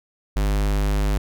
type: tone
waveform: square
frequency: 50.5 Hz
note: G#1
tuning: 48 cents flat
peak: -19 dBFS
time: 0.36-1.18 s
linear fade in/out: 5 ms
effects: none